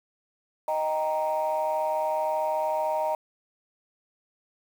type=chord; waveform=sine; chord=Eb major; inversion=none; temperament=equal; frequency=622.3 / 784 / 932.3 Hz; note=Eb5 / G5 / Bb5; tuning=0 / 0 / 0 cents; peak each=-26 / -31 / -27 dBFS; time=0.68-3.15 s; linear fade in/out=2 ms; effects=tanh soft clip ceiling -18 dBFS + 8-bit